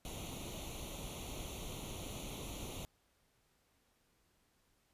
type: noise with comb filter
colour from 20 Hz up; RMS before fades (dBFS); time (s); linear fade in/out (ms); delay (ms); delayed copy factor
pink; -45; 0.05-2.85; 0; 0.3; +0.85
effects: pink hiss -75 dBFS RMS until 4.93 s + resampled to 32000 Hz